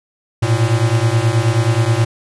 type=beating tone pair; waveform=square; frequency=110 / 119.4 Hz; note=A2 / A#2; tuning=0 / +42 cents; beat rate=9.4 Hz; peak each=-16 dBFS; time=0.42-2.05 s; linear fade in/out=10 ms; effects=resampled to 24000 Hz